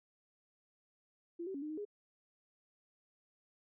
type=tone with pitch steps; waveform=sine; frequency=341.2 / 383.5 / 279 / 303.4 / 310.9 / 412.8 Hz; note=F4 / G4 / C#4 / D#4 / D#4 / G#4; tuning=-40 / -38 / +11 / -44 / -1 / -10 cents; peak=-39 dBFS; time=1.39-1.852 s; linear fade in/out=10 ms; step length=77 ms; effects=none